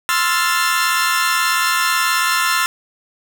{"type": "chord", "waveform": "sawtooth", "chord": "F major seventh", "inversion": "second", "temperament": "equal", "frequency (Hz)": [1046.5, 1318.5, 1396.9, 1760], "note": ["C6", "E6", "F6", "A6"], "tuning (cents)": [0, 0, 0, 0], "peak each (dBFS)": -17, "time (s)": [0.09, 2.66], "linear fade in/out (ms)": 0, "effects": []}